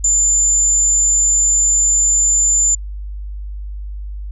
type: tone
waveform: sine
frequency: 7130 Hz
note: A8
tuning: 22 cents sharp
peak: -8 dBFS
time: 0.04-2.75 s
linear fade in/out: 5 ms
effects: tanh soft clip ceiling -10 dBFS + added 50 Hz sine -24 dBFS peak until 4.31 s